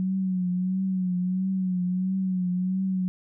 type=tone with vibrato; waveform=sine; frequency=185 Hz; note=F#3; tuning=in tune; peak=-23 dBFS; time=0-3.08 s; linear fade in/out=0 ms; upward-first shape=triangle; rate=1.5 Hz; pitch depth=61 cents each way; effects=none